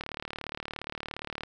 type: click train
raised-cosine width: 0.3 ms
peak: -19 dBFS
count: 54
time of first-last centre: 0.01-1.435 s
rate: 37.2 Hz
effects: none